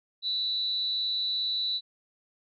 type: tone with amplitude modulation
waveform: sine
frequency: 3951 Hz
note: B7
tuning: in tune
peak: -24 dBFS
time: 0.22-1.81 s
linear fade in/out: 50 ms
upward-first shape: sine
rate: 263 Hz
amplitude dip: 55%
effects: none